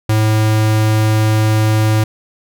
square tone, 108.6 Hz, A2, 22 cents flat, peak -11 dBFS, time 0.09-2.04 s, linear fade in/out 5 ms, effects none

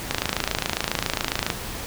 click train, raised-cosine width 0.2 ms, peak -4 dBFS, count 39, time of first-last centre 0.11-1.502 s, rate 27.3 Hz, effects pink hiss -33 dBFS RMS until 1.86 s

